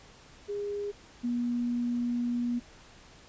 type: tone pair in turn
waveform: sine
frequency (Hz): 408.5 / 240.8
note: G#4 / B3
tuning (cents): -29 / -44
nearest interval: major sixth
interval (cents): 915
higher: first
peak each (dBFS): -31 / -27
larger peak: second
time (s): 0.48-0.92 / 1.23-2.6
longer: second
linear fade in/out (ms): 20
effects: pink hiss -54 dBFS RMS until 3.28 s + resampled to 16000 Hz